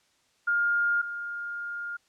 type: tone pair in turn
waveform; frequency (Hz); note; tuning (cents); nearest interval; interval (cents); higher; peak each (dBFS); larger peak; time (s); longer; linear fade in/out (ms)
sine; 1412 / 1412; F6 / F6; +19 / +19; unison; 0; neither; -22 / -32; first; 0.47-1.02 / 1.02-1.97; second; 10
effects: white hiss -67 dBFS RMS until 2.08 s + low-pass 7000 Hz 12 dB/octave